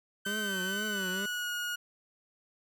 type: tone with pitch glide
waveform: 30% pulse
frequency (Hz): 1537 to 1442.4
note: G6 to F#6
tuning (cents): -35 to -45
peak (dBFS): -30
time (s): 0.25-1.76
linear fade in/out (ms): 10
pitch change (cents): -110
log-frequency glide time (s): 0.51-1.53
type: tone with vibrato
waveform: 25% pulse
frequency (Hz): 197.9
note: G3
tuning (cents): +17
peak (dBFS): -32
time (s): 0.26-1.26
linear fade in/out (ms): 5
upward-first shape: triangle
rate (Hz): 2.1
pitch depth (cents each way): 160
effects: none